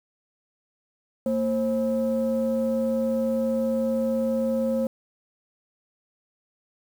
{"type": "tone pair together", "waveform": "sine", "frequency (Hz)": [228.8, 532.4], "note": ["A#3", "C5"], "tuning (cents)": [-32, 30], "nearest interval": "octave + minor third", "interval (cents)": 1462, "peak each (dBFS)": -23, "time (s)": [1.26, 4.87], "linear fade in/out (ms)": 2, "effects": ["tanh soft clip ceiling -17 dBFS", "8-bit"]}